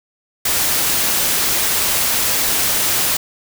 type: noise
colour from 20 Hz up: white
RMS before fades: -17 dBFS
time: 0.45-3.17 s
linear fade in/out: 5 ms
effects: none